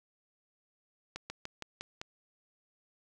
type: slowing click train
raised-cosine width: 0.2 ms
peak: -22 dBFS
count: 6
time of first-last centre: 1.16-2.015 s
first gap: 140 ms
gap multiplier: 1.1
effects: none